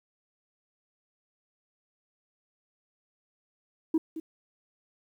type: tone with echo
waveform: sine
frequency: 320.6 Hz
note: E4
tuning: 48 cents flat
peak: -19 dBFS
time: 3.94-3.98 s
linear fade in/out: 5 ms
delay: 220 ms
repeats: 1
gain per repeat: -14 dB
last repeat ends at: 4.2 s
effects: tanh soft clip ceiling -19 dBFS + 10-bit